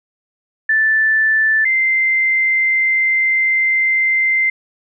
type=tone pair in turn; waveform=sine; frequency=1760 / 2082 Hz; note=A6 / C7; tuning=0 / -9 cents; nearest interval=minor third; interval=291 cents; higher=second; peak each=-11 / -12 dBFS; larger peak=first; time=0.69-1.65 / 1.65-4.5 s; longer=second; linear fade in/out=5 ms; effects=none